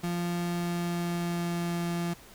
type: tone with pitch glide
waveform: 35% pulse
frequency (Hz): 173.7 to 171.7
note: F3 to F3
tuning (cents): -9 to -29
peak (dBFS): -27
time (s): 0.03-2.14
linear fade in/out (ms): 10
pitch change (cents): -20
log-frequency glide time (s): 0.43-1.73
effects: pink hiss -52 dBFS RMS until 2.34 s